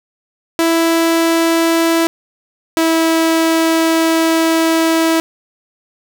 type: tone pair in turn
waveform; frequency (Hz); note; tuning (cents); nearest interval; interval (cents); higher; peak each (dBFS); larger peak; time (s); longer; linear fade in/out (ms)
sawtooth; 330.6 / 326; E4 / E4; +5 / -19; unison; 24; first; -7; neither; 0.59-2.07 / 2.77-5.2; second; 0
effects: none